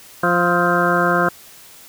harmonic tone with a mistuned harmonic, 174.61 Hz, F3, in tune, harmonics 1 / 2 / 3 / 4 / 6 / 7 / 8 / 9, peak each -22 / -22 / -22 / -22 / -22 / -22 / -22 / -22 dBFS, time 0.23-1.29 s, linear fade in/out 5 ms, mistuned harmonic 7, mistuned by +65 cents, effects white hiss -43 dBFS RMS until 1.88 s

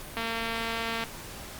click train, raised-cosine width 0.3 ms, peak -16 dBFS, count 199, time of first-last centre 0.17-1.038 s, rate 228 Hz, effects pink hiss -42 dBFS RMS until 1.59 s + Opus 48 kbps

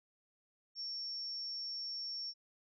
sine tone, 5470 Hz, F8, 37 cents flat, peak -39 dBFS, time 0.75-2.34 s, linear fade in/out 50 ms, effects none

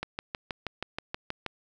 click train, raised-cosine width 0.3 ms, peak -16 dBFS, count 10, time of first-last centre 0.03-1.463 s, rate 6.28 Hz, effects none

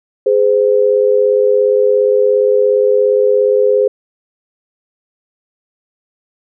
sine tone pair together, 415.3 / 512.5 Hz, G#4 / C5, 0 / -36 cents, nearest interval major third, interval 364 cents, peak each -11 dBFS, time 0.26-3.88 s, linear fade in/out 5 ms, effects none

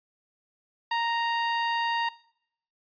sawtooth tone, 931 Hz, A#5, 2 cents flat, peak -21 dBFS, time 0.91-2.09 s, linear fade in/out 5 ms, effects noise-tail reverb RT60 0.7 s tail -21 dB re dry + resampled to 11025 Hz

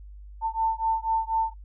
sine beating tone pair, 893 / 897.1 Hz, A5 / A5, +25 / +33 cents, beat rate 4.1 Hz, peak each -26 dBFS, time 0.41-1.54 s, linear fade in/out 50 ms, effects noise-tail reverb RT60 0.1 s tail -26 dB re dry + added 50 Hz sine -41 dBFS peak until 1.64 s

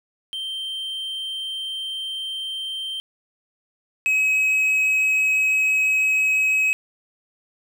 triangle tone pair in turn, 3136 / 2551 Hz, G7 / D#7, 0 / +43 cents, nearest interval major third, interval 357 cents, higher first, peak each -25 / -15 dBFS, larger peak second, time 0.33-3 / 4.06-6.73 s, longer neither, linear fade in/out 0 ms, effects none

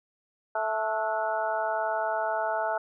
harmonic tone with a mistuned harmonic, 219 Hz, A3, 8 cents flat, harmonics 2 / 3 / 4 / 5 / 6 / 7, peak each -40 / -29 / -30 / -41 / -36 / -35 dBFS, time 0.55-2.78 s, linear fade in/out 5 ms, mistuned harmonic 7, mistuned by -78 cents, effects none

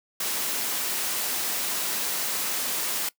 white noise, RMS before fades -28 dBFS, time 0.2-3.09 s, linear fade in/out 5 ms, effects noise-tail reverb RT60 0.1 s tail -20 dB re dry + high-pass 200 Hz 12 dB/octave

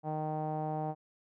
sawtooth tone with low-pass filter, 154.5 Hz, D#3, 12 cents flat, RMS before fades -35 dBFS, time 0.03-0.95 s, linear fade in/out 50 ms, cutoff 770 Hz, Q 5.4, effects none

